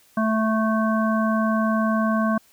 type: harmonic tone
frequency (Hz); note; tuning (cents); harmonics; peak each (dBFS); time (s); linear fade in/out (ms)
220; A3; 0; 1 / 3 / 5 / 7; -20 / -26 / -26 / -30; 0.17-2.38; 5
effects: white hiss -57 dBFS RMS until 2.52 s